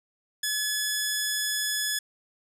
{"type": "tone", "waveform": "10% pulse", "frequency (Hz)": 1708, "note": "G#6", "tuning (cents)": 48, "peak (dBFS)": -17, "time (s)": [0.43, 1.99], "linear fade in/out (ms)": 5, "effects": []}